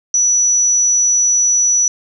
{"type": "tone", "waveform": "sine", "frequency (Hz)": 5910, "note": "F#8", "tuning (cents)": -3, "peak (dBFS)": -10, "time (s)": [0.14, 1.88], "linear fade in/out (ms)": 2, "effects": []}